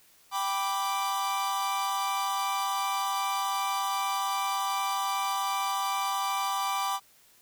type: chord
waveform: 45% pulse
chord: G major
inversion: none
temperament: equal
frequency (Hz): 784 / 987.8 / 1174.7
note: G5 / B5 / D6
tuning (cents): 0 / 0 / 0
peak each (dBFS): -32 / -33 / -31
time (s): 0.31-7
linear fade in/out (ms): 50
effects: white hiss -60 dBFS RMS until 7.41 s